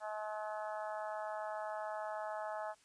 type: harmonic tone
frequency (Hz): 213.4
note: G#3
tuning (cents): +47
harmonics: 3 / 4 / 5 / 6 / 7 / 8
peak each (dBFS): -42 / -43 / -50 / -49 / -53 / -53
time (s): 0-2.75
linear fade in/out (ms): 50
effects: white hiss -68 dBFS RMS until 2.84 s + resampled to 22050 Hz